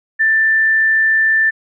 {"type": "tone", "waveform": "sine", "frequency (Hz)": 1773, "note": "A6", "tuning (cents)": 13, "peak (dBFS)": -10, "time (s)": [0.19, 1.51], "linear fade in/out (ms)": 20, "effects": []}